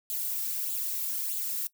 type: noise with flanger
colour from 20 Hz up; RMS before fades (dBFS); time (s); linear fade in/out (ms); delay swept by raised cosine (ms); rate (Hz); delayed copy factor
violet; -32; 0.1-1.67; 0; 0.26 to 2.26; 1.6; +0.75
effects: noise-tail reverb RT60 0.1 s tail -19 dB re dry